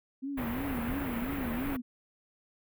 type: tone with vibrato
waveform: sine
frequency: 255.6 Hz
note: C4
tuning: 40 cents flat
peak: -33 dBFS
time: 0.22-1.82 s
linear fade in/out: 20 ms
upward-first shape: sine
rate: 2.9 Hz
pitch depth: 180 cents each way
type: band-stop noise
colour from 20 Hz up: pink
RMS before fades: -37 dBFS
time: 0.37-1.77 s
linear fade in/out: 10 ms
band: 2500 to 14000 Hz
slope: 24 dB/octave
effects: none